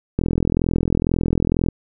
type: click train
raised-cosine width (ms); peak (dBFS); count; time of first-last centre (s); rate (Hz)
3; -5; 64; 0.19-1.686; 42.1
effects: none